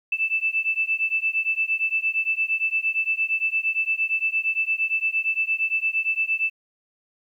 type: beating tone pair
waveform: sine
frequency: 2637 / 2645.7 Hz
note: E7 / E7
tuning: 0 / +6 cents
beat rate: 8.7 Hz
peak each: -24 dBFS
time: 0.12-6.5 s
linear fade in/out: 5 ms
effects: 10-bit